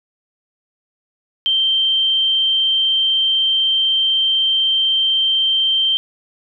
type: tone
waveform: sine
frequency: 3136 Hz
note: G7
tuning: in tune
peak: -13 dBFS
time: 1.46-5.97 s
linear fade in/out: 0 ms
effects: none